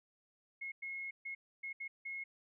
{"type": "tone bursts at uneven times", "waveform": "sine", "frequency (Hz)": 2166, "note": "C#7", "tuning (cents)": -41, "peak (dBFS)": -40, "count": 6, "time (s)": [[0.61, 0.72], [0.82, 1.11], [1.25, 1.35], [1.63, 1.73], [1.8, 1.88], [2.05, 2.24]], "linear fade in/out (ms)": 10, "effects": []}